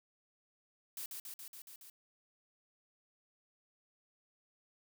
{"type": "noise with echo", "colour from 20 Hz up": "blue", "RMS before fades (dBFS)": -43, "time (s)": [0.97, 1.06], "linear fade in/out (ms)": 2, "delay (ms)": 140, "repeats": 6, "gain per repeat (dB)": -2, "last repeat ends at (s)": 1.9, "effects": []}